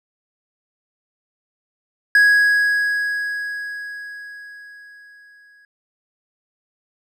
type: tone with exponential decay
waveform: triangle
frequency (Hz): 1661.2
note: G#6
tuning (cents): 0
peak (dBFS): -7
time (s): 2.15-5.65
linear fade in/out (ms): 2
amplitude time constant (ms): 760
effects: none